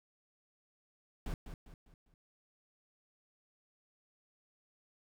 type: noise with echo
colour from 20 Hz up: brown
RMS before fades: -37 dBFS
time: 1.26-1.34 s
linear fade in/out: 2 ms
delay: 200 ms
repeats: 4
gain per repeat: -8 dB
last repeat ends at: 2.14 s
effects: none